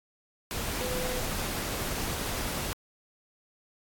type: tone in noise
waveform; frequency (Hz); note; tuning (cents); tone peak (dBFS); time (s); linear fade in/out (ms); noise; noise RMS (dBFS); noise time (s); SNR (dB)
sine; 504; B4; +35; -34; 0.81-1.2; 0; pink; -33; 0.51-2.73; -4
effects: AAC 64 kbps